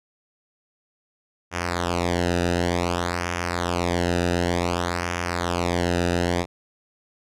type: tone with flanger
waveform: sawtooth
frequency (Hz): 87.31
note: F2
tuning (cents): 0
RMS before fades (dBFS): -24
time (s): 1.51-6.46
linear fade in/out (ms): 50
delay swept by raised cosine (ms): 0.24 to 0.92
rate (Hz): 0.55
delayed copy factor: -0.8
effects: low-pass 8000 Hz 12 dB/octave